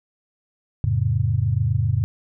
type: chord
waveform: sine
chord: F augmented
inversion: none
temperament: just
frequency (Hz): 87.31 / 109.13 / 136.42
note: F2 / A2 / C#3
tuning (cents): 0 / -14 / -27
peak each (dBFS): -24 / -20 / -23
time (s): 0.84-2.04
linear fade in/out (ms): 0
effects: none